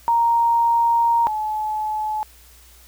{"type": "tone pair in turn", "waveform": "sine", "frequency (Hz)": [932.3, 858], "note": ["A#5", "A5"], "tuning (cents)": [0, -44], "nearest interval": "minor second", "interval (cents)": 144, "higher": "first", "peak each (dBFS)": [-14, -21], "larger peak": "first", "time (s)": [[0.08, 1.27], [1.27, 2.23]], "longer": "first", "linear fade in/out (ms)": 0, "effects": ["added 60 Hz sine -49 dBFS peak until 2.87 s", "white hiss -50 dBFS RMS until 2.87 s"]}